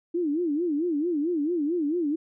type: tone with vibrato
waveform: sine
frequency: 319.4 Hz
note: D#4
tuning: 45 cents sharp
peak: -23 dBFS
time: 0.14-2.16 s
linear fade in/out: 10 ms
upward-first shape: sine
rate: 4.5 Hz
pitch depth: 200 cents each way
effects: none